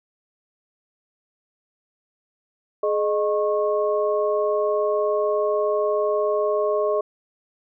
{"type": "tone cluster", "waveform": "sine", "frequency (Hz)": [421.8, 615, 1092], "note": ["G#4", "D#5", "C#6"], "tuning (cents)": [27, -20, -26], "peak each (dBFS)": [-22, -22, -28], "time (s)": [2.83, 7.01], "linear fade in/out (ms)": 5, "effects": []}